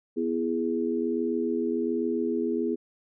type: chord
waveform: sine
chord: E major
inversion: second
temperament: equal with one note detuned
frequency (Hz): 246.9 / 334 / 415.3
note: B3 / E4 / G#4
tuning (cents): 0 / +23 / 0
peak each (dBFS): -29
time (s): 0.16-2.76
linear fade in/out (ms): 20
effects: none